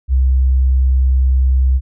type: tone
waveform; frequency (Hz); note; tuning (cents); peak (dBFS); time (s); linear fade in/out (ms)
sine; 65; C2; -11; -9; 0.08-1.81; 50
effects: none